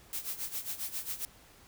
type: noise with tremolo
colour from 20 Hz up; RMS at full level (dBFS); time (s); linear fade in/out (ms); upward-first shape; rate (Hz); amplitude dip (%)
blue; -35; 0.13-1.25; 0; sine; 7.4; 80
effects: pink hiss -58 dBFS RMS until 1.67 s